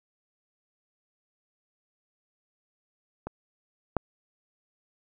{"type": "clicks", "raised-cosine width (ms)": 1, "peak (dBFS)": [-20, -10], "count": 2, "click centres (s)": [3.27, 3.967], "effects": []}